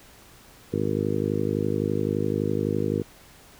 harmonic tone, 51.8 Hz, G#1, 4 cents flat, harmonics 2 / 3 / 4 / 5 / 6 / 7 / 8 / 9, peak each -31 / -31 / -31 / -31 / -31 / -31 / -31 / -31 dBFS, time 0.72-3.03 s, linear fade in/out 20 ms, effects pink hiss -51 dBFS RMS until 3.59 s

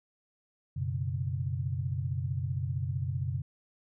sine chord, F# suspended fourth, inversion none, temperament just, 92.5 / 123.33 / 138.75 Hz, F#2 / B2 / C#3, 0 / -2 / +2 cents, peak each -34 dBFS, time 0.76-3.42 s, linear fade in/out 10 ms, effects none

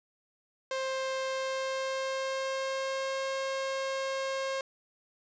sawtooth tone with pitch glide, 528 to 536.6 Hz, C5 to C5, +16 to +44 cents, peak -27 dBFS, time 0.71-4.61 s, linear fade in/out 2 ms, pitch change +28 cents, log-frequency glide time 1.24-3.27 s, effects resampled to 16000 Hz + 9-bit

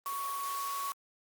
sine tone in noise, 1114 Hz, C#6, 8 cents sharp, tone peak -34 dBFS, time 0.06-0.92 s, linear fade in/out 0 ms, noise white, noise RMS -42 dBFS, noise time 0.06-0.92 s, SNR +5 dB, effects high-pass 400 Hz 12 dB/octave + Opus 32 kbps

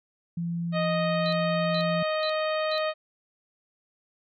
sine tone, 170.1 Hz, F3, 45 cents flat, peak -27 dBFS, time 0.37-2.03 s, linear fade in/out 5 ms
harmonic tone, 622.3 Hz, D#5, in tune, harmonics 1 / 2 / 3 / 4 / 5 / 6 / 7, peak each -26 / -32 / -36 / -38 / -40 / -42 / -43 dBFS, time 0.72-2.94 s, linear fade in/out 50 ms
sine tone bursts, 4029 Hz, B7, 34 cents sharp, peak -31 dBFS, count 4, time 1.26-2.78 s, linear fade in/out 0 ms, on 65 ms, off 420 ms
effects none

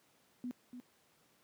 sine tone with echo, 247.1 Hz, B3, 1 cent sharp, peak -37 dBFS, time 0.44-0.51 s, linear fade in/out 0 ms, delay 290 ms, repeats 1, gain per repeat -8 dB, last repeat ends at 0.8 s, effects pink hiss -70 dBFS RMS until 1.43 s + high-pass 150 Hz 12 dB/octave

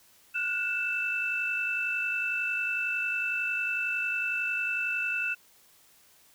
sine tone cluster, 1435 / 1486 / 2649 Hz, F6 / F#6 / E7, +47 / +7 / +8 cents, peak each -35 / -35 / -28 dBFS, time 0.34-5.35 s, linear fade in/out 20 ms, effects tanh soft clip ceiling -18 dBFS + white hiss -60 dBFS RMS until 6.34 s

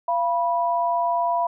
sine tone pair together, 687.5 / 979 Hz, F5 / B5, -27 / -15 cents, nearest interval tritone, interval 612 cents, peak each -22 dBFS, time 0.08-1.47 s, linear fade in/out 5 ms, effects none

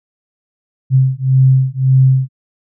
sine beating tone pair, 130.81 / 132.61 Hz, C3 / C3, 0 / +24 cents, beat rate 1.8 Hz, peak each -11 dBFS, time 0.9-2.29 s, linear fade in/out 50 ms, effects none

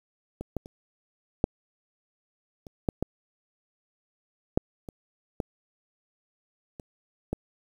clicks, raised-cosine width 2 ms, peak -21 / -16 / -30 / -7 / -30 / -11 / -13 / -7 / -25 / -14 / -27 / -15 dBFS, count 12, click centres 0.41 / 0.567 / 0.659 / 1.441 / 2.668 / 2.888 / 3.026 / 4.575 / 4.888 / 5.402 / 6.798 / 7.33 s, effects 8-bit

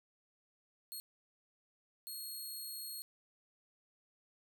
10% pulse tone bursts at uneven times, 4291 Hz, C8, 43 cents sharp, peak -36 dBFS, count 2, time 0.92-1 / 2.07-3.02 s, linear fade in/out 0 ms, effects none

